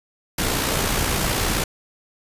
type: noise with amplitude modulation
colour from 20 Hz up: pink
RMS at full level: -20 dBFS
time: 0.38-1.64 s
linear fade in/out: 5 ms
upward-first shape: sine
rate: 59.1 Hz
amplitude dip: 40%
effects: resampled to 32000 Hz